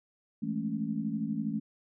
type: chord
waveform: sine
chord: A major seventh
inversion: second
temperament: equal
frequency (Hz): 164.81 / 207.7 / 220 / 277.2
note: E3 / G#3 / A3 / C#4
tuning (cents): 0 / 0 / 0 / 0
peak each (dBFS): -38 / -36 / -33 / -37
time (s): 0.42-1.6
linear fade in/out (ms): 10
effects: none